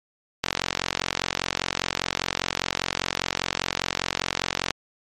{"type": "click train", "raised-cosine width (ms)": 0.2, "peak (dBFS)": -4, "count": 193, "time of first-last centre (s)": [0.44, 4.707], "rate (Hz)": 45, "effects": ["MP3 64 kbps"]}